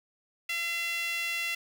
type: tone with high-pass filter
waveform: sawtooth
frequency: 680 Hz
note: F5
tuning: 46 cents flat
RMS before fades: -32 dBFS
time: 0.49-1.55 s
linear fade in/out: 5 ms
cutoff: 2400 Hz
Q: 8.4
effects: 9-bit